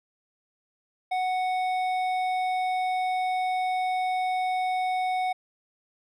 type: tone with hard clipping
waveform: sine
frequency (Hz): 740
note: F#5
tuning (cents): 0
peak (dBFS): -26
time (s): 1.11-5.33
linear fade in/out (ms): 10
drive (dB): 9
effects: none